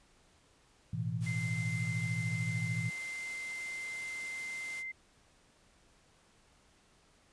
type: chord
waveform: sine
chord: A suspended second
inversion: none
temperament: equal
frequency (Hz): 110 / 123.47 / 164.81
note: A2 / B2 / E3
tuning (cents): 0 / 0 / 0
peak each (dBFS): -37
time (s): 0.93-2.9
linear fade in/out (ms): 5
type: high-pass noise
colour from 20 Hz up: white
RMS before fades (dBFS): -48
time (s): 1.2-4.84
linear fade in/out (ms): 50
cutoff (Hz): 100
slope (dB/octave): 24
type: tone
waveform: sine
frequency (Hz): 2080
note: C7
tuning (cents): -11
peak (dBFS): -38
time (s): 1.26-4.92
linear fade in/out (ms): 10
effects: pink hiss -66 dBFS RMS until 7.32 s + resampled to 22050 Hz